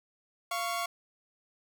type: tone pair together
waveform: sawtooth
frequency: 692 / 1109.7 Hz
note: F5 / C#6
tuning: -16 / +2 cents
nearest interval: minor sixth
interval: 818 cents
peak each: -30 / -30 dBFS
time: 0.51-0.86 s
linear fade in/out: 5 ms
effects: none